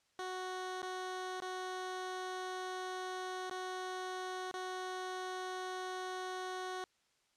15% pulse tone with dropouts, 370 Hz, F#4, in tune, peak -33 dBFS, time 0.19-6.84 s, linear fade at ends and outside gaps 1 ms, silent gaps 0.819-0.828 / 1.402-1.421 / 3.498-3.511 / 4.513-4.54 s, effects white hiss -75 dBFS RMS until 7.36 s + low-pass 7000 Hz 12 dB/octave

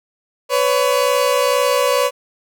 30% pulse tone pair together, 501 / 563.1 Hz, B4 / C#5, +25 / +27 cents, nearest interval major second, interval 202 cents, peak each -14 dBFS, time 0.49-2.11 s, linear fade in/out 50 ms, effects none

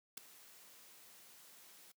white noise with ADSR envelope, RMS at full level -40 dBFS, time 0.17-1.92 s, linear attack 7 ms, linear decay 4 ms, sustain -20 dB, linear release 6 ms, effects noise-tail reverb RT60 0.1 s tail -21 dB re dry + high-pass 150 Hz 12 dB/octave

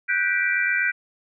sine chord, G major seventh, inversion third, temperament equal with one note detuned, 1480 / 1568 / 1956.2 / 2349 Hz, F#6 / G6 / B6 / D7, 0 / 0 / -17 / 0 cents, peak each -25 dBFS, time 0.08-0.92 s, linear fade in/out 20 ms, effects none

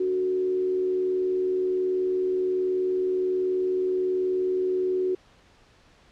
sine tone with frequency modulation, 370 Hz, F#4, in tune, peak -22 dBFS, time 0-5.15 s, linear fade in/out 5 ms, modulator 78.7 Hz, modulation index 0.29, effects pink hiss -57 dBFS RMS until 6.11 s + low-pass 5000 Hz 12 dB/octave

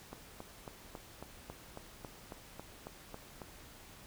click train, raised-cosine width 1 ms, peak -30 dBFS, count 13, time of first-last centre 0.13-3.418 s, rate 3.65 Hz, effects pink hiss -55 dBFS RMS until 4.06 s

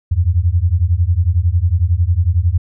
sine beating tone pair, 81.8 / 92.8 Hz, E2 / F#2, -13 / +6 cents, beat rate 11 Hz, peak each -14 dBFS, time 0.11-2.58 s, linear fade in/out 10 ms, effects none

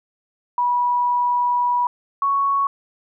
sine tone pair in turn, 975 / 1111 Hz, B5 / C#6, -23 / +4 cents, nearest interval major second, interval 227 cents, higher second, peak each -16 dBFS, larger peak neither, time 0.58-1.87 / 2.22-2.67 s, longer first, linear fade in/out 2 ms, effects none

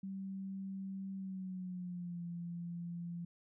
sine tone with pitch glide, 193 to 171.94 Hz, G3 to F3, -27 to -27 cents, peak -40 dBFS, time 0.03-3.25 s, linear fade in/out 5 ms, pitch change -200 cents, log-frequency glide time 1.15-2.23 s, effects none

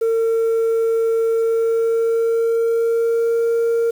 sine tone with pitch glide, 454.1 to 462.8 Hz, A#4 to A#4, -45 to -13 cents, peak -12 dBFS, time 0.01-3.91 s, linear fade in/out 10 ms, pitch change +32 cents, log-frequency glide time 1.26-3.49 s, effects tanh soft clip ceiling -14 dBFS + 7-bit

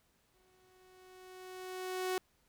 sawtooth tone with exponential growth, 370.3 Hz, F#4, 1 cent sharp, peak -28 dBFS, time 0.34-2.18 s, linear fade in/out 0 ms, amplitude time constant 400 ms, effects pink hiss -73 dBFS RMS until 2.48 s

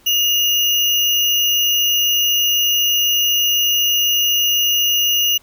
sine tone with sample-and-hold, 2854 Hz, F7, 37 cents sharp, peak -13 dBFS, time 0.06-5.38 s, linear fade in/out 10 ms, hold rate 8820 Hz, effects pink hiss -52 dBFS RMS until 5.42 s

